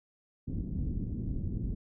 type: low-pass noise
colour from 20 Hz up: pink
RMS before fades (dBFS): -34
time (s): 0.47-1.75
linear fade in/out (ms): 10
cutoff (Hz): 270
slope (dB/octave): 24
effects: none